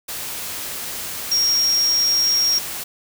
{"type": "tone in noise", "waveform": "sine", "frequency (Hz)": 5588, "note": "F8", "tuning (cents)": 0, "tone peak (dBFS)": -15, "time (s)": [1.31, 2.59], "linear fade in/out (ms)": 10, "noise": "white", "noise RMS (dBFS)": -29, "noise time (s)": [0.08, 2.84], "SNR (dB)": 11, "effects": []}